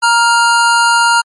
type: tone pair together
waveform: square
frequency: 937.9 / 1400 Hz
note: A#5 / F6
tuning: +10 / +4 cents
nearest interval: perfect fifth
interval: 694 cents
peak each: -11 dBFS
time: 0.02-1.22 s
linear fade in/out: 20 ms
effects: MP3 48 kbps